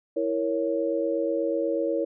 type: chord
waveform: sine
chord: A# diminished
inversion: second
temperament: equal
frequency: 329.6 / 466.2 / 554.4 Hz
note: E4 / A#4 / C#5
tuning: 0 / 0 / 0 cents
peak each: -28 / -28 / -27 dBFS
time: 0.16-2.05 s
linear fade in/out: 10 ms
effects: none